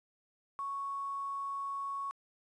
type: tone with quantisation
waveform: sine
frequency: 1108.7 Hz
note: C#6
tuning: in tune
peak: -35 dBFS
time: 0.59-2.11 s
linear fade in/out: 0 ms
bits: 10
effects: resampled to 22050 Hz